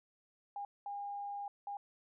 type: tone bursts at uneven times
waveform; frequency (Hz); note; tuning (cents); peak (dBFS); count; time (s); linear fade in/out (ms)
sine; 810; G#5; -43; -39; 3; 0.56-0.65 / 0.86-1.48 / 1.67-1.77; 2
effects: none